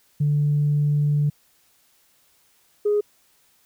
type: tone pair in turn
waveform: sine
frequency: 146.83 / 415.3 Hz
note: D3 / G#4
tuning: 0 / 0 cents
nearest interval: octave + tritone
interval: 1800 cents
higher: second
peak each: -16 dBFS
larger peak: neither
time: 0.2-1.3 / 2.85-3.01 s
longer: first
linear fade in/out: 10 ms
effects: tanh soft clip ceiling -13 dBFS + white hiss -61 dBFS RMS until 3.65 s